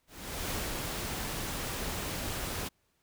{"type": "noise with ADSR envelope", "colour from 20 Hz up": "pink", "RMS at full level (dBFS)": -34, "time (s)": [0.07, 2.69], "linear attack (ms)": 440, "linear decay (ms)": 210, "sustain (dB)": -2, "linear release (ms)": 16, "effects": ["pink hiss -74 dBFS RMS until 3.02 s"]}